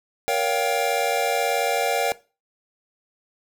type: chord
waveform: square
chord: G half-diminished seventh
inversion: first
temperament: just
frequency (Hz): 470.4 / 564.5 / 705.6 / 784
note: Bb4 / Db5 / F5 / G5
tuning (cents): +16 / +31 / +18 / 0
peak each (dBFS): -27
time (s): 0.28-2.12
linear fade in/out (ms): 0
effects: noise-tail reverb RT60 0.3 s tail -18 dB re dry